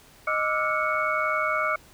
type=tone cluster; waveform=sine; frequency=620 / 1177 / 1320 / 1431 / 2217 Hz; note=D#5 / D6 / E6 / F6 / C#7; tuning=-6 / +3 / +2 / +42 / 0 cents; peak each=-29 dBFS; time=0.27-1.76 s; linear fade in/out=5 ms; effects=pink hiss -53 dBFS RMS until 1.93 s